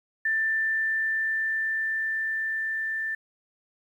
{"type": "tone with level ramp", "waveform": "sine", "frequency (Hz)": 1776, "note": "A6", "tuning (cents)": 16, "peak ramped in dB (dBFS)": [-22, -27], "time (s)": [0.25, 3.15], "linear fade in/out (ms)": 5, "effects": ["10-bit"]}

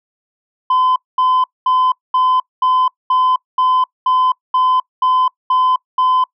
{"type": "tone bursts", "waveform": "sine", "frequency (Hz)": 1020, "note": "C6", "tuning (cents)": -44, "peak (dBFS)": -8, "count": 12, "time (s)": [0.7, 6.24], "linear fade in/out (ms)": 5, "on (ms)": 260, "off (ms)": 220, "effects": ["noise-tail reverb RT60 0.1 s tail -25 dB re dry", "tanh soft clip ceiling -9 dBFS"]}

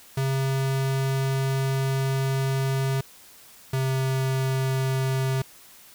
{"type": "tone pair in turn", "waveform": "square", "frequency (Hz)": [134.4, 132.47], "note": ["C3", "C3"], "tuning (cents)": [47, 22], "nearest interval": "unison", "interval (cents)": 25, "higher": "first", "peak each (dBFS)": -23, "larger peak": "neither", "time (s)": [[0.17, 3.01], [3.73, 5.42]], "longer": "first", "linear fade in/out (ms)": 5, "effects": ["white hiss -50 dBFS RMS until 5.94 s"]}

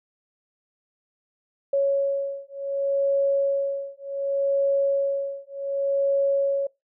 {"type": "beating tone pair", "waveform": "sine", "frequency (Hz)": [554.4, 555.07], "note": ["C#5", "C#5"], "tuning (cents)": [0, 2], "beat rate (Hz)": 0.67, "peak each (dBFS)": -24, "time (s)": [1.73, 6.67], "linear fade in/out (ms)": 5, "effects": ["noise-tail reverb RT60 0.2 s tail -22 dB re dry"]}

